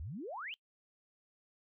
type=exponential sweep; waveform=sine; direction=up; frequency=65.41 to 3203 Hz; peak=-40 dBFS; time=0-0.54 s; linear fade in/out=0 ms; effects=noise-tail reverb RT60 0.1 s tail -23 dB re dry